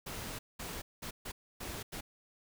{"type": "noise bursts at uneven times", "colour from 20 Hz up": "pink", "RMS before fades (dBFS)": -42, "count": 6, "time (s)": [[0.06, 0.39], [0.59, 0.82], [1.02, 1.11], [1.25, 1.32], [1.6, 1.83], [1.92, 2.01]], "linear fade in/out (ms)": 10, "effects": []}